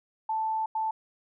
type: tone bursts at uneven times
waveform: sine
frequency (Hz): 880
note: A5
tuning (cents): 0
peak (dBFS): -26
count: 2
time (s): 0.29-0.66 / 0.75-0.91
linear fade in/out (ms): 5
effects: none